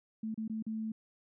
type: tone with dropouts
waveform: sine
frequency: 220 Hz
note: A3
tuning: in tune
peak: -34 dBFS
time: 0.23-0.92 s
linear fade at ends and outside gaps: 5 ms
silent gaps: 0.344-0.376 / 0.479-0.497 / 0.625-0.665 s
effects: none